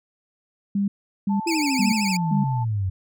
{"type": "tone bursts", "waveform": "sine", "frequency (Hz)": 200, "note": "G3", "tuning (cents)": 35, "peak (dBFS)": -19, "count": 4, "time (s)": [0.75, 2.44], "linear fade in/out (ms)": 5, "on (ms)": 130, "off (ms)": 390}
{"type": "tone", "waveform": "sine", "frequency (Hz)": 880, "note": "A5", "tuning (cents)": 0, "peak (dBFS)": -28, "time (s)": [1.29, 2.65], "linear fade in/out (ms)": 20}
{"type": "exponential sweep", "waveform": "sine", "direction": "down", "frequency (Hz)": [344.7, 91], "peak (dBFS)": -21, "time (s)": [1.46, 2.9], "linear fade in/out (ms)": 10}
{"type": "tone with vibrato", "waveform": "20% pulse", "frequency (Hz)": 2413, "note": "D7", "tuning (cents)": 46, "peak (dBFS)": -20, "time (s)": [1.47, 2.17], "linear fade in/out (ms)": 5, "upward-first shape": "triangle", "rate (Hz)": 13, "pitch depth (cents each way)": 190}
{"effects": []}